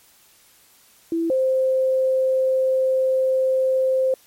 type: tone pair in turn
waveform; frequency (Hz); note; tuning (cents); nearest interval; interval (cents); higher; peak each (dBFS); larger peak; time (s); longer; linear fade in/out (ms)
sine; 331.6 / 522.8; E4 / C5; +10 / -1; minor sixth; 789; second; -19 / -16; second; 1.12-1.3 / 1.3-4.14; second; 2
effects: white hiss -54 dBFS RMS until 4.26 s + MP3 64 kbps

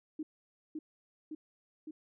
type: tone with echo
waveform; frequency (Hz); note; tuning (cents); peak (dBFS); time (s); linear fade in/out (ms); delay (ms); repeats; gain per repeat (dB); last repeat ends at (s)
sine; 309.5; D#4; -9; -35; 0.19-0.23; 5; 560; 3; -2; 1.91
effects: none

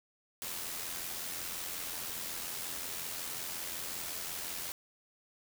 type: noise with amplitude modulation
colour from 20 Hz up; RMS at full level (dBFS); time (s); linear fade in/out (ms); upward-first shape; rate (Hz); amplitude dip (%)
white; -38; 0.42-4.72; 0; sine; 85.5; 40
effects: none

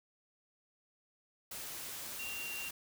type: tone in noise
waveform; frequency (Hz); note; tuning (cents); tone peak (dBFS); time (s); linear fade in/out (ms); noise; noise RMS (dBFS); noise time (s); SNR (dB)
sine; 2762; F7; -20; -41; 2.19-2.69; 5; white; -44; 1.51-2.71; 0
effects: none

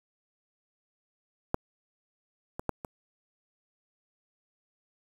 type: clicks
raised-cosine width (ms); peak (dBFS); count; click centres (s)
1; -11 / -21 / -13 / -23; 4; 1.544 / 2.595 / 2.693 / 2.848
effects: 7-bit

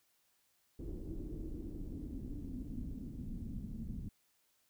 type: noise with low-pass filter sweep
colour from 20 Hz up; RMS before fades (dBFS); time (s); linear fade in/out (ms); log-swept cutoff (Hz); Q
brown; -43; 0.79-4.09; 5; 350 to 210; 4.2
effects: white hiss -75 dBFS RMS until 4.69 s

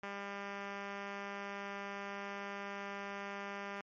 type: tone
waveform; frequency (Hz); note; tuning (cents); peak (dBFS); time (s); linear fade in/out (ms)
5% pulse; 199.9; G3; +34; -29; 0.03-3.81; 2
effects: low-pass 3000 Hz 12 dB/octave + MP3 48 kbps

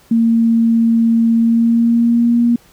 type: tone with pitch glide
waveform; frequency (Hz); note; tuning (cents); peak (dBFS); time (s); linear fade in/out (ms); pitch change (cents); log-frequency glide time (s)
sine; 229.1 to 236.9; A#3 to A#3; -30 to +28; -9; 0.11-2.56; 5; +58; 1.36-2.41
effects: pink hiss -49 dBFS RMS until 2.72 s

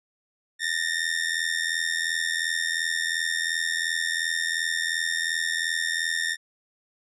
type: ring-modulated tone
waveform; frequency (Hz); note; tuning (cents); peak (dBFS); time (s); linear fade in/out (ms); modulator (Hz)
sawtooth; 1821; A#6; -41; -18; 0.59-6.37; 50; 41.4
effects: resampled to 24000 Hz

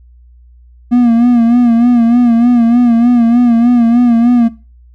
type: tone with vibrato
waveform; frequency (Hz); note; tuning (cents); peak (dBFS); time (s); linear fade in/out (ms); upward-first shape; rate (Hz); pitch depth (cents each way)
triangle; 237.4; A#3; +32; -3; 0.91-4.49; 20; sine; 3.3; 61
effects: noise-tail reverb RT60 0.3 s tail -18 dB re dry + added 60 Hz sine -38 dBFS peak until 4.94 s

